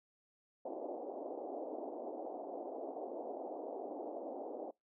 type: band-pass noise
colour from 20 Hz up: white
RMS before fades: -44 dBFS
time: 0.65-4.71 s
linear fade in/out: 5 ms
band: 270 to 760 Hz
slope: 48 dB/octave
effects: noise-tail reverb RT60 0.2 s tail -26 dB re dry